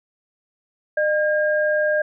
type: tone pair together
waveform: sine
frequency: 607 / 1616.8 Hz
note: D#5 / G#6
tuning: -43 / -47 cents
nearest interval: octave + perfect fourth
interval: 1696 cents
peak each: -18 / -22 dBFS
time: 0.97-2.02 s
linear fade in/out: 5 ms
effects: none